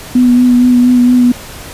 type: tone with vibrato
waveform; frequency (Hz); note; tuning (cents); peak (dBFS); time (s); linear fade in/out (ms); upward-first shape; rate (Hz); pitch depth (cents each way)
sine; 246.9; B3; 0; -4; 0.15-1.32; 5; sine; 4.3; 21
effects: pink hiss -29 dBFS RMS until 1.73 s + resampled to 32000 Hz